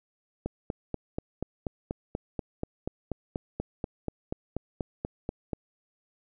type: click train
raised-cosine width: 2 ms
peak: -17 dBFS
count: 22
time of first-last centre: 0.46-5.532 s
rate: 4.14 Hz
effects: none